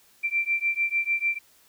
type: beating tone pair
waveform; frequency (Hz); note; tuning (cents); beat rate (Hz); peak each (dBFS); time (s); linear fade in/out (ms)
sine; 2349 / 2355.7; D7 / D7; 0 / +5; 6.7; -26; 0.23-1.39; 20
effects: white hiss -59 dBFS RMS until 1.68 s